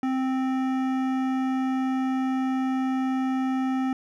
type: tone with hard clipping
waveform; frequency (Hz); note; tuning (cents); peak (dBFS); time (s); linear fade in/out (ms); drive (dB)
sine; 261.6; C4; 0; -25; 0.03-3.93; 2; 14
effects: none